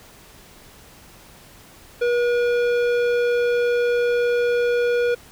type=tone with tanh clipping; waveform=sine; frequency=481.6 Hz; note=B4; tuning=44 cents flat; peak=-19 dBFS; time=2.01-5.15 s; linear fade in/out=10 ms; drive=14 dB; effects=pink hiss -47 dBFS RMS until 5.31 s